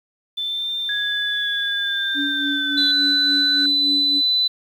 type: tone with vibrato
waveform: sine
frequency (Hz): 3520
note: A7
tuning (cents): 0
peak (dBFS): -22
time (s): 0.37-2.92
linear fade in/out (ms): 10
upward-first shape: triangle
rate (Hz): 0.67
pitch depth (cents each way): 37
type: tone with pitch glide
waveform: sine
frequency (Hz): 1663 to 1507.5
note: G#6 to F#6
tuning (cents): +2 to +32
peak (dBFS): -23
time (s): 0.89-3.66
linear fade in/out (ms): 2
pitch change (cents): -170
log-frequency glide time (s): 1.39-2.96
type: tone with tremolo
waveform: sine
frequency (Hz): 284.8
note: C#4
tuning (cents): +47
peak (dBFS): -22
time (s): 2.14-4.22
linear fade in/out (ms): 50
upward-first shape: sine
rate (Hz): 3.5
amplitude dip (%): 60
type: tone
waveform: sine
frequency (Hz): 4000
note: B7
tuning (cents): +21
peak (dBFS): -15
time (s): 2.77-4.48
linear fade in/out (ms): 10
effects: tanh soft clip ceiling -6 dBFS + 8-bit